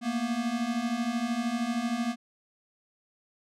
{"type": "beating tone pair", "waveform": "square", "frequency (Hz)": [227.2, 240.2], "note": ["A#3", "B3"], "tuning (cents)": [-44, -48], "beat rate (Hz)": 13, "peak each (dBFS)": [-33, -30], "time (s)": [0.01, 2.16], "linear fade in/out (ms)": 50, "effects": ["low-pass 8000 Hz 12 dB/octave"]}